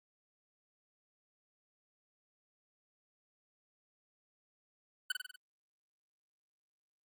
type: tone with echo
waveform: 25% pulse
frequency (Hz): 1499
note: F#6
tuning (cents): +22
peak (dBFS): -27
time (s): 5.1-5.12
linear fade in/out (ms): 5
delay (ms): 48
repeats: 5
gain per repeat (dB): -4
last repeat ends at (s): 5.36
effects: Opus 32 kbps